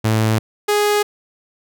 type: tone pair in turn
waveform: sawtooth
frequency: 110 / 415.3 Hz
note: A2 / G#4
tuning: 0 / 0 cents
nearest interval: octave + major seventh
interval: 2300 cents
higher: second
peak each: -10 dBFS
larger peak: neither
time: 0.04-0.39 / 0.68-1.03 s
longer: neither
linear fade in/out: 10 ms
effects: none